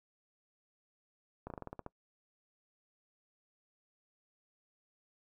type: slowing click train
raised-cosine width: 1 ms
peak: -28 dBFS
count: 9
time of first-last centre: 1.47-1.864 s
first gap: 32 ms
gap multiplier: 1.12
effects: noise-tail reverb RT60 0.1 s tail -23 dB re dry

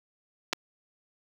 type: clicks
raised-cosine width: 0.2 ms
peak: -11 dBFS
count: 2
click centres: 0.529 / 0.532 s
effects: high-pass 150 Hz 12 dB/octave + 7-bit

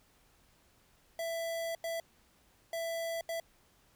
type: tone bursts at uneven times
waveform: square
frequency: 664 Hz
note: E5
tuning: 12 cents sharp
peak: -35 dBFS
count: 4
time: 1.19-1.75 / 1.84-2 / 2.73-3.21 / 3.29-3.4 s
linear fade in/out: 2 ms
effects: pink hiss -67 dBFS RMS until 3.95 s

